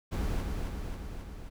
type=noise with echo; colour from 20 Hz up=brown; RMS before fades=-31 dBFS; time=0.11-0.42 s; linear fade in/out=20 ms; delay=270 ms; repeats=4; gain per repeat=-3 dB; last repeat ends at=1.5 s; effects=none